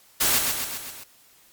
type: noise with echo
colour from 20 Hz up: white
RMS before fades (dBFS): -21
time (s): 0.2-0.39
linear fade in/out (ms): 10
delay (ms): 130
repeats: 5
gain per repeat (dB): -4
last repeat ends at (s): 1.04
effects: white hiss -56 dBFS RMS until 1.52 s + Opus 48 kbps